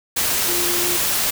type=tone in noise; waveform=sine; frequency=350.9 Hz; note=F4; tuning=8 cents sharp; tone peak=-26 dBFS; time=0.48-0.97 s; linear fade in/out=10 ms; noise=white; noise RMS=-20 dBFS; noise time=0.16-1.31 s; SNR=-9 dB; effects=none